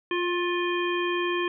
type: harmonic tone with a mistuned harmonic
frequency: 351.1 Hz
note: F4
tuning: 9 cents sharp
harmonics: 1 / 3 / 5 / 7 / 9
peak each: -26 / -31 / -33 / -34 / -36 dBFS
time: 0.11-1.48 s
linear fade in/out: 2 ms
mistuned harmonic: 3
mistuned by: +22 cents
effects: none